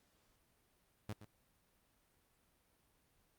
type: tone with echo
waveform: sawtooth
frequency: 105 Hz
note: G#2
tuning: 19 cents sharp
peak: -37 dBFS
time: 1.09-1.13 s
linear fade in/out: 0 ms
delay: 120 ms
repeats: 1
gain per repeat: -12 dB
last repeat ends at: 1.25 s
effects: pink hiss -75 dBFS RMS until 3.38 s + Opus 48 kbps